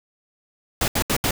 pink noise bursts, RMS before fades -21 dBFS, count 4, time 0.81-1.309 s, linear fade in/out 2 ms, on 70 ms, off 73 ms, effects none

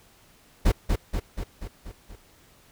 brown noise with echo, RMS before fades -18 dBFS, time 0.65-0.72 s, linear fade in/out 10 ms, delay 240 ms, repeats 6, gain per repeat -4 dB, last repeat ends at 2.16 s, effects pink hiss -57 dBFS RMS until 2.71 s

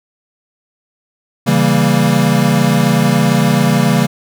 square chord, C# diminished seventh, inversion none, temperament equal with one note detuned, 137.87 / 164.81 / 196 / 233.1 Hz, C#3 / E3 / G3 / Bb3, -9 / 0 / 0 / 0 cents, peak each -16 dBFS, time 1.46-4.07 s, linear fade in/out 20 ms, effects none

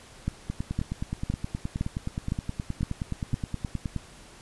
two click trains, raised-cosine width 5 ms, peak -14 / -17 dBFS, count 7 / 34, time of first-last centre 0.28-3.341 / 0.5-3.963 s, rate 1.96 / 9.53 Hz, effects pink hiss -50 dBFS RMS until 4.41 s + resampled to 24000 Hz

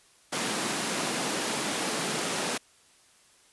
pink high-pass noise, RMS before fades -30 dBFS, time 0.32-2.58 s, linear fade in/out 10 ms, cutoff 180 Hz, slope 24 dB/octave, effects white hiss -60 dBFS RMS until 3.52 s + resampled to 24000 Hz

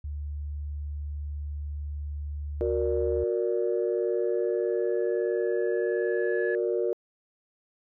sine tone with pitch glide, 73.2 to 73.71 Hz, D2 to D2, -5 to +7 cents, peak -31 dBFS, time 0.04-3.24 s, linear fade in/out 5 ms, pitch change +12 cents, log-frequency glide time 2.84-2.92 s
sine chord, Gb augmented, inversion none, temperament equal with one note detuned, 364.7 / 466.2 / 587.3 Hz, Gb4 / Bb4 / D5, -25 / 0 / 0 cents, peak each -27 / -27 / -32 dBFS, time 2.61-6.93 s, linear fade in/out 0 ms
sine tone with exponential growth, 1705 Hz, G#6, 45 cents sharp, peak -31 dBFS, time 2.82-6.55 s, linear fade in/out 1 ms, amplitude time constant 810 ms
effects tanh soft clip ceiling -14 dBFS

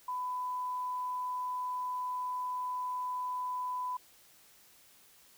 sine tone, 1000 Hz, B5, 21 cents sharp, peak -33 dBFS, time 0.08-3.97 s, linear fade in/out 5 ms, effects white hiss -61 dBFS RMS until 5.37 s

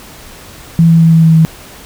sine tone with pitch steps, 165.9 / 164.85 / 163.81 / 162.77 / 161.74 / 160.71 Hz, E3 / E3 / E3 / E3 / E3 / E3, +11 / 0 / -11 / -22 / -33 / -44 cents, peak -3 dBFS, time 0.79-1.45 s, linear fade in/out 0 ms, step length 110 ms, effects pink hiss -34 dBFS RMS until 1.85 s

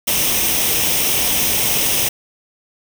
white noise with comb filter, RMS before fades -17 dBFS, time 0.07-2.09 s, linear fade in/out 10 ms, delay 0.34 ms, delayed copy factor +0.55, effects none

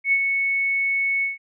sine tone with ADSR envelope, 2210 Hz, C#7, 6 cents flat, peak -14 dBFS, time 0.04-1.38 s, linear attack 83 ms, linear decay 57 ms, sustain -5 dB, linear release 150 ms, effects none

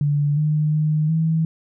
sine tone with pitch steps, 145.5 / 152.1 / 153.5 / 161.1 Hz, D3 / D#3 / D#3 / E3, -16 / -39 / -23 / -39 cents, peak -16 dBFS, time 0.01-1.45 s, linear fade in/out 2 ms, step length 360 ms, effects none

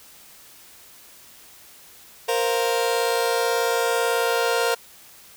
sawtooth chord, Bb suspended second, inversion none, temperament just, 466.2 / 524.4 / 699.2 Hz, Bb4 / C5 / F5, 0 / +4 / +2 cents, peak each -18 / -22 / -23 dBFS, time 2.28-4.75 s, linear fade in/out 10 ms, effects white hiss -48 dBFS RMS until 5.36 s

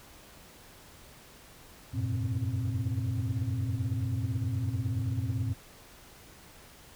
sine tone cluster, 88.2 / 97.7 / 115.8 / 131.8 / 265.5 Hz, F2 / G2 / A#2 / C3 / C4, +18 / -5 / -11 / +13 / +25 cents, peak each -36 / -33 / -30 / -38 / -38 dBFS, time 1.93-5.54 s, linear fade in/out 20 ms, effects tanh soft clip ceiling -22 dBFS + pink hiss -53 dBFS RMS until 6.95 s

